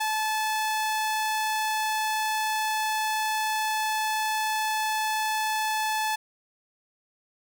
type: tone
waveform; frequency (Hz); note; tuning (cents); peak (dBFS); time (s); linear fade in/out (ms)
sawtooth; 867; A5; -26; -21; 0-6.16; 10
effects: none